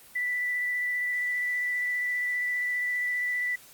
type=tone with vibrato; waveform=sine; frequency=1975.5 Hz; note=B6; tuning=in tune; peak=-26 dBFS; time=0.15-3.56 s; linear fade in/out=10 ms; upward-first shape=sine; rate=15 Hz; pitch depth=10 cents each way; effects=white hiss -52 dBFS RMS until 3.73 s + Opus 32 kbps